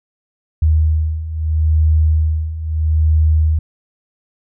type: beating tone pair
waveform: sine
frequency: 77.78 / 78.55 Hz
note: D#2 / D#2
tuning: 0 / +17 cents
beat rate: 0.77 Hz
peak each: -17 / -13 dBFS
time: 0.62-3.59 s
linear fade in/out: 5 ms
effects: none